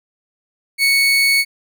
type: tone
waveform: 30% pulse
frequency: 2217 Hz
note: C#7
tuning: in tune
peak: -9 dBFS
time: 0.78-1.45 s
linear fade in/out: 50 ms
effects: none